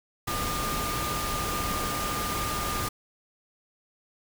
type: tone in noise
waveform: sine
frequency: 1208 Hz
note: D6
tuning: 48 cents sharp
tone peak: -32 dBFS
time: 0.27-2.89 s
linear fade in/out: 10 ms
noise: pink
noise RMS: -31 dBFS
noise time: 0.27-2.89 s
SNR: -4 dB
effects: none